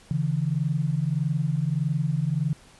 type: tone pair together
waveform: sine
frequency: 140 / 161.63 Hz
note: C#3 / E3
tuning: +18 / -34 cents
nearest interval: major second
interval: 248 cents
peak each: -25 dBFS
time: 0.11-2.53 s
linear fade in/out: 0 ms
effects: pink hiss -53 dBFS RMS until 2.79 s + resampled to 24000 Hz